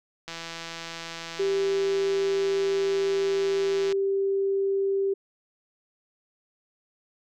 click train, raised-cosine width 0.2 ms, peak -19 dBFS, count 606, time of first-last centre 0.28-3.925 s, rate 166 Hz
sine tone, 392 Hz, G4, in tune, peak -22 dBFS, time 1.39-5.14 s, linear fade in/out 10 ms
effects none

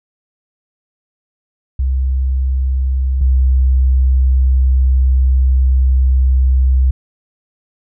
sine tone pair in turn, 65.41 / 64.81 Hz, C2 / C2, 0 / -16 cents, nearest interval unison, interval 16 cents, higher first, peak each -12 / -8 dBFS, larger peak second, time 1.79-3.21 / 3.21-6.91 s, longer second, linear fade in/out 5 ms, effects none

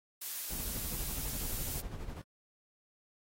blue noise, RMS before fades -39 dBFS, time 0.21-1.81 s, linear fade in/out 10 ms
brown noise with tremolo, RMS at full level -39 dBFS, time 0.5-2.22 s, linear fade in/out 5 ms, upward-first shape sine, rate 12 Hz, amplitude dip 55%
effects AAC 48 kbps

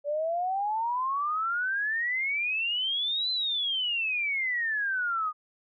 sine exponential two-way sweep, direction up then down, 570 to 4085 to 1218 Hz, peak -26 dBFS, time 0.04-5.33 s, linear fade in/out 50 ms, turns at 3.31 s, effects none

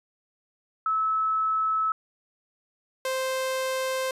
sine / sawtooth tone pair in turn, 1300 / 522.7 Hz, E6 / C5, -24 / -2 cents, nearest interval octave + major third, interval 1578 cents, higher first, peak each -22 dBFS, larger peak neither, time 0.86-1.92 / 3.05-4.11 s, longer neither, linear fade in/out 2 ms, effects resampled to 32000 Hz

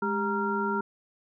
sine tone cluster, 207.9 / 397.8 / 938 / 1382 Hz, G#3 / G4 / A#5 / F6, +2 / +25 / +11 / -19 cents, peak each -31 dBFS, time 0.02-0.81 s, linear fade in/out 5 ms, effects none

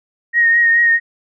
sine tone with vibrato, 1864.7 Hz, A#6, in tune, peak -9 dBFS, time 0.33-1 s, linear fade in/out 50 ms, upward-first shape triangle, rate 4.7 Hz, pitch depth 30 cents each way, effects none

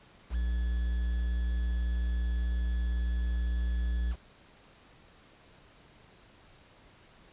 triangle tone with quantisation, 59.1 Hz, A#1, 24 cents sharp, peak -25 dBFS, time 0.3-4.16 s, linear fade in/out 50 ms, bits 8, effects pink hiss -58 dBFS RMS until 7.32 s + resampled to 8000 Hz

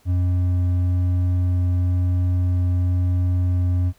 triangle tone with hard clipping, 89.9 Hz, F#2, 49 cents flat, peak -18 dBFS, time 0.05-3.93 s, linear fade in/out 50 ms, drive 8 dB, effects pink hiss -58 dBFS RMS until 3.98 s

